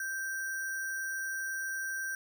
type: tone with sample-and-hold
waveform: sine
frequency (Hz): 1568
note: G6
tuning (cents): 0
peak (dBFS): -33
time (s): 0-2.15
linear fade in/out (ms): 2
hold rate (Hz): 7350
effects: none